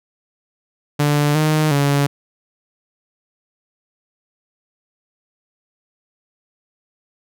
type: tone with pitch steps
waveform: sawtooth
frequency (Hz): 146.7 / 154.4 / 142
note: D3 / D#3 / C#3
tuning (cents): -2 / -13 / +42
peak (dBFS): -10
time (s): 0.99-2.07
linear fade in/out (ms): 10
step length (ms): 360
effects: none